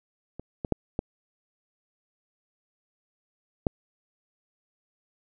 clicks, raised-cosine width 2 ms, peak -24 / -17 / -9 / -13 / -9 dBFS, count 5, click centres 0.396 / 0.648 / 0.723 / 0.991 / 3.668 s, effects none

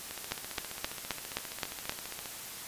two click trains, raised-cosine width 0.2 ms, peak -22 / -13 dBFS, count 33 / 7, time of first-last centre 0.11-2.258 / 0.32-1.895 s, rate 14.9 / 3.81 Hz, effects white hiss -43 dBFS RMS until 2.67 s + resampled to 32000 Hz

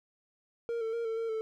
triangle tone with pitch steps, 466.4 / 448 / 465.3 / 448.5 / 456 / 441.2 Hz, A#4 / A4 / A#4 / A4 / A#4 / A4, +1 / +31 / -3 / +33 / -38 / +5 cents, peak -29 dBFS, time 0.69-1.41 s, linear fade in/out 0 ms, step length 120 ms, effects none

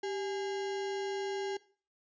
sine tone with sample-and-hold, 391.7 Hz, G4, 1 cent flat, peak -33 dBFS, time 0.03-1.57 s, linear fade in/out 5 ms, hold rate 1225 Hz, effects noise-tail reverb RT60 0.4 s tail -19 dB re dry + resampled to 16000 Hz

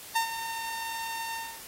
sawtooth tone with ADSR envelope, 910 Hz, A#5, 42 cents flat, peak -18 dBFS, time 0.15-1.61 s, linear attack 11 ms, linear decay 100 ms, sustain -12 dB, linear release 270 ms, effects white hiss -45 dBFS RMS until 1.67 s + AAC 48 kbps

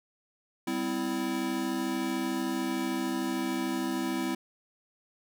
square chord, C major, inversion second, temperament equal with one note detuned, 196 / 256.2 / 329.6 Hz, G3 / C4 / E4, 0 / -36 / 0 cents, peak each -38 / -33 / -33 dBFS, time 0.67-4.35 s, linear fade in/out 5 ms, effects none

